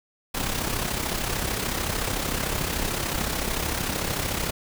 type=noise with amplitude modulation; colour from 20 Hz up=pink; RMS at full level=-25 dBFS; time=0.34-4.51 s; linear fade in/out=10 ms; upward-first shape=sine; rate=33.5 Hz; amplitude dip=55%; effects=none